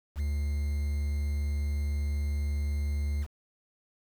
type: tone with quantisation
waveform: triangle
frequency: 72.7 Hz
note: D2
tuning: 17 cents flat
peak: -25 dBFS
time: 0.15-3.27 s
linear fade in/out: 50 ms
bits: 8
effects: none